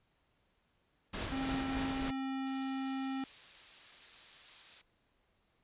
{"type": "noise with tremolo", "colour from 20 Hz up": "pink", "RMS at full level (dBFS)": -38, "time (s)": [1.13, 2.11], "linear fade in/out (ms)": 10, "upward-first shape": "triangle", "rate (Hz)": 3.3, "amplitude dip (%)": 35}
{"type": "tone", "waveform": "square", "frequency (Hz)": 266.9, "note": "C4", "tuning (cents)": 35, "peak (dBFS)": -36, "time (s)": [1.32, 3.24], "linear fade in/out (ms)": 2}
{"type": "noise", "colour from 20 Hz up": "blue", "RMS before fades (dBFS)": -47, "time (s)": [2.46, 4.82], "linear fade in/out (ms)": 10}
{"effects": ["pink hiss -75 dBFS RMS until 5.63 s", "resampled to 8000 Hz"]}